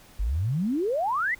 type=exponential sweep; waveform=sine; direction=up; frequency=44.99 to 2114 Hz; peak=-23 dBFS; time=0.19-1.35 s; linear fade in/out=10 ms; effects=pink hiss -53 dBFS RMS until 1.39 s